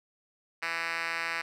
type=tone with band-pass filter; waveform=5% pulse; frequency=166.3 Hz; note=E3; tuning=16 cents sharp; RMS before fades=-33 dBFS; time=0.62-1.42 s; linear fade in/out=10 ms; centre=2400 Hz; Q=1.6; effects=none